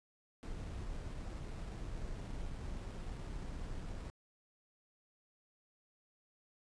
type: noise with sample-and-hold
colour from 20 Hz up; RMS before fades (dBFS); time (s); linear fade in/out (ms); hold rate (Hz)
brown; -43; 0.43-4.1; 0; 6300
effects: resampled to 22050 Hz